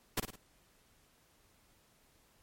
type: noise with echo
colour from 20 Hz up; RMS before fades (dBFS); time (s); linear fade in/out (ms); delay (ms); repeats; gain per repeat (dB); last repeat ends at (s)
pink; -32; 0.17-0.2; 5; 53; 3; -7; 0.359
effects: pink hiss -68 dBFS RMS until 2.42 s + MP3 64 kbps